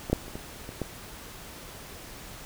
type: clicks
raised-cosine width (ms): 2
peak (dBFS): -19 / -8 / -29 / -23 / -25 / -16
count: 6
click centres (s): 0.099 / 0.13 / 0.281 / 0.355 / 0.691 / 0.817
effects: pink hiss -44 dBFS RMS until 2.45 s